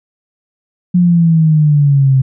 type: exponential sweep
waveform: sine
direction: down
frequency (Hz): 180 to 130.81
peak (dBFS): -6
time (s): 0.94-2.22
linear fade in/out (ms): 10
effects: none